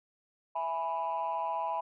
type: chord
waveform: sine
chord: E major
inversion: none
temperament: equal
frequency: 659.3 / 830.6 / 987.8 Hz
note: E5 / G#5 / B5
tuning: 0 / 0 / 0 cents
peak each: -36 / -34 / -32 dBFS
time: 0.55-1.81 s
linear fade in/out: 10 ms
effects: tanh soft clip ceiling -25 dBFS